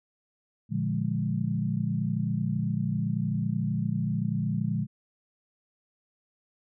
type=chord; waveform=sine; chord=Bb dominant seventh; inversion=none; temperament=equal; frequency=116.54 / 146.83 / 174.61 / 207.7 Hz; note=Bb2 / D3 / F3 / Ab3; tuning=0 / 0 / 0 / 0 cents; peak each=-31 dBFS; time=0.69-4.87 s; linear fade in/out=50 ms; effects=none